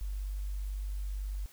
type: tone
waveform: sine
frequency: 49 Hz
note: G1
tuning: in tune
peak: -33 dBFS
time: 0.01-1.46 s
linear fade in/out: 0 ms
effects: white hiss -58 dBFS RMS until 1.52 s